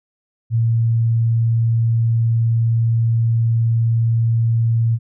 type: tone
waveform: sine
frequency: 114.9 Hz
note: A#2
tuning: 25 cents flat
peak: -13 dBFS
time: 0.5-4.99 s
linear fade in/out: 50 ms
effects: none